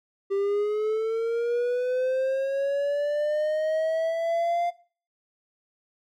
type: linear sweep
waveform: triangle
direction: up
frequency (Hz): 392 to 698.5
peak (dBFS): -21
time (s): 0.3-4.71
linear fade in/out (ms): 20
effects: noise-tail reverb RT60 0.4 s tail -18 dB re dry